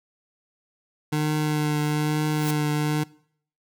25% pulse tone with vibrato, 151.2 Hz, D#3, 49 cents flat, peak -18 dBFS, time 1.12-3.04 s, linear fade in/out 10 ms, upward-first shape triangle, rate 1.1 Hz, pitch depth 20 cents each way
white noise with exponential growth, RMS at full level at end -29 dBFS, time 2.24-2.51 s, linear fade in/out 5 ms, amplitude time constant 57 ms
effects noise-tail reverb RT60 0.6 s tail -22 dB re dry

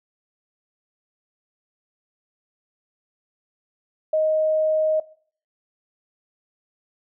sine tone, 625 Hz, D#5, 8 cents sharp, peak -17 dBFS, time 4.13-5 s, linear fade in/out 5 ms, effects noise-tail reverb RT60 0.5 s tail -20 dB re dry

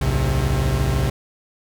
45% pulse tone cluster, 61.4 / 75 / 107.4 / 133.6 Hz, B1 / D2 / A2 / C3, -9 / +37 / -41 / +36 cents, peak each -22 / -25 / -27 / -21 dBFS, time 0.01-1.1 s, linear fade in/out 5 ms, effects none

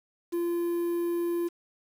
triangle tone with quantisation, 343.9 Hz, F4, 27 cents flat, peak -24 dBFS, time 0.32-1.49 s, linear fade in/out 20 ms, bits 8, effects none

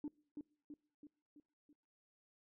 sine tone with echo, 294.8 Hz, D4, 7 cents sharp, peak -38 dBFS, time 0.04-0.08 s, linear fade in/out 2 ms, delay 330 ms, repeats 5, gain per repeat -5 dB, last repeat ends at 1.73 s, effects noise-tail reverb RT60 0.6 s tail -26 dB re dry + tanh soft clip ceiling -37 dBFS

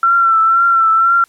sine tone with vibrato, 1349 Hz, E6, 40 cents sharp, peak -8 dBFS, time 0.03-1.24 s, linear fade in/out 2 ms, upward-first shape triangle, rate 2 Hz, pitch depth 44 cents each way, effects white hiss -53 dBFS RMS until 1.28 s + low-pass 12000 Hz 12 dB/octave

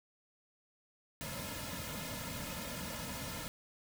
pink noise with comb filter, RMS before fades -42 dBFS, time 1.21-3.48 s, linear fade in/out 0 ms, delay 2.6 ms, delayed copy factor -0.85, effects none

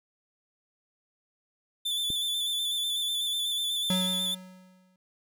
45% pulse tone with vibrato, 3505 Hz, A7, 7 cents flat, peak -27 dBFS, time 1.85-4.35 s, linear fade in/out 10 ms, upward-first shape square, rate 8.1 Hz, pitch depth 26 cents each way
click, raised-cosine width 3 ms, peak -25 dBFS, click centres 2.103 s
square tone with exponential decay, 185 Hz, F#3, in tune, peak -25 dBFS, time 3.9-4.96 s, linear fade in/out 2 ms, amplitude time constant 230 ms
effects none

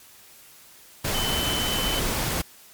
sine tone in noise, 3040 Hz, F#7, 46 cents sharp, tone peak -27 dBFS, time 1.14-2 s, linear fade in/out 10 ms, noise pink, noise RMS -26 dBFS, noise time 1.04-2.42 s, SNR -4 dB, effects white hiss -50 dBFS RMS until 2.73 s + MP3 96 kbps

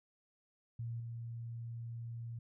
sine tone with level steps, 116.54 Hz, A#2, in tune, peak -38 / -41 dBFS, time 0.79-2.39 s, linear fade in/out 5 ms, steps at 1 s, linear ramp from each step 2 ms, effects none

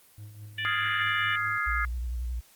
triangle tone with tremolo, 104.8 Hz, G#2, 16 cents sharp, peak -37 dBFS, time 0.18-1.58 s, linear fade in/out 0 ms, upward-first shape triangle, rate 4.8 Hz, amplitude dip 60%
harmonic tone, 587.3 Hz, D5, in tune, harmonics 3 / 4 / 5 / 6, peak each -31 / -37 / -34 / -43 dBFS, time 0.58-1.36 s, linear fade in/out 5 ms
sine chord, F minor seventh, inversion third, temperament equal with one note detuned, 1244.5 / 1396.9 / 1670.8 / 2093 Hz, Eb6 / F6 / Ab6 / C7, 0 / 0 / +10 / 0 cents, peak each -31 / -33 / -31 / -32 dBFS, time 0.65-1.85 s, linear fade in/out 0 ms
sine tone with vibrato, 60.4 Hz, B1, 38 cents flat, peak -29 dBFS, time 1.66-2.41 s, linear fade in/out 20 ms, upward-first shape square, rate 11 Hz, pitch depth 56 cents each way
effects white hiss -58 dBFS RMS until 2.55 s + Opus 32 kbps

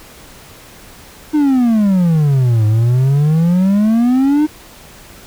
triangle exponential two-way sweep, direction down then up, 310 to 105.6 to 310 Hz, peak -7 dBFS, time 1.33-4.47 s, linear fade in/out 20 ms, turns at 2.66 s, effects pink hiss -39 dBFS RMS until 5.26 s

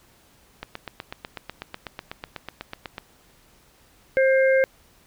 click train, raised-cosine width 0.3 ms, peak -16 dBFS, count 20, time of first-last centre 0.63-2.981 s, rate 8.08 Hz
harmonic tone, 530 Hz, C5, 22 cents sharp, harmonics 1 / 3 / 4, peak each -16 / -25 / -27 dBFS, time 4.17-4.64 s, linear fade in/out 0 ms
effects pink hiss -57 dBFS RMS until 5.06 s

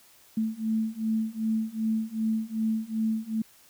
sine beating tone pair, 219.5 / 222.1 Hz, A3 / A3, -4 / +16 cents, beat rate 2.6 Hz, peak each -29 / -28 dBFS, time 0.37-3.42 s, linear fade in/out 5 ms, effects white hiss -57 dBFS RMS until 3.69 s

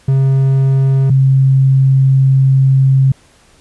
triangle / sine tone pair in turn, 134.7 / 133.97 Hz, C#3 / C3, -49 / +41 cents, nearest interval unison, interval 10 cents, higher first, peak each -6 dBFS, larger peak neither, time 0.08-1.1 / 1.1-3.12 s, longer second, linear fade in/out 5 ms, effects pink hiss -48 dBFS RMS until 3.6 s + resampled to 24000 Hz

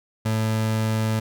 30% pulse tone, 110 Hz, A2, in tune, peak -18 dBFS, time 0.25-1.2 s, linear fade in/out 10 ms, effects none

